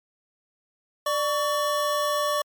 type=tone pair together; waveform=square; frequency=592.2 / 1127 Hz; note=D5 / C#6; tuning=+14 / +28 cents; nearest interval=major seventh; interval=1114 cents; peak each=-26 dBFS; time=1.06-2.42 s; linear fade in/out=5 ms; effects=MP3 96 kbps